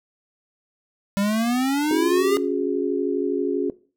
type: exponential sweep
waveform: square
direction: up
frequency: 196 to 411.5 Hz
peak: -20 dBFS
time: 1.17-2.37 s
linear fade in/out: 0 ms
type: chord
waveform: sine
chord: C# suspended fourth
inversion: none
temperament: equal with one note detuned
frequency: 277.2 / 362.8 / 415.3 Hz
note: C#4 / F#4 / G#4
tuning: 0 / -34 / 0 cents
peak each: -25 dBFS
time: 1.91-3.7 s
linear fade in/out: 2 ms
effects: noise-tail reverb RT60 0.4 s tail -19 dB re dry